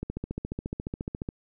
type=click train; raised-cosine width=3 ms; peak=-19 dBFS; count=19; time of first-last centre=0.03-1.289 s; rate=14.3 Hz; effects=none